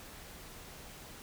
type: silence
effects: pink hiss -50 dBFS RMS until 1.22 s